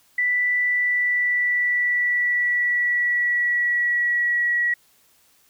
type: tone with pitch glide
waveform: sine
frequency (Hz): 1975.5 to 1922.6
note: B6 to B6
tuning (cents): 0 to -47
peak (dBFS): -18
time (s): 0.18-4.74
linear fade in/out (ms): 5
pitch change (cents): -47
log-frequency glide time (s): 0.62-4.51
effects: white hiss -59 dBFS RMS until 5.49 s